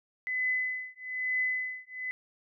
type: tone with tremolo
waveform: sine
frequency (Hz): 2015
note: B6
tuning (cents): +34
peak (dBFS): -25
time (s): 0.27-2.11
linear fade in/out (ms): 0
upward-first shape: triangle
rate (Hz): 1.1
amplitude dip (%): 100
effects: none